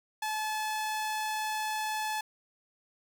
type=tone; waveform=sawtooth; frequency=862 Hz; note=A5; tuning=36 cents flat; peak=-27 dBFS; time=0.22-2.21 s; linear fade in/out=5 ms; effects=none